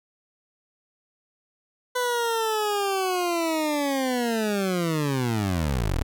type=linear sweep; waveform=20% pulse; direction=down; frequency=501 to 33.1 Hz; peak=-18 dBFS; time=1.95-6.03 s; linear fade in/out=10 ms; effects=none